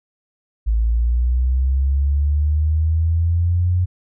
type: linear sweep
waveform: sine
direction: up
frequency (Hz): 54.1 to 91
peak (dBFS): -14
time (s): 0.66-3.86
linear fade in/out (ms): 20
effects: none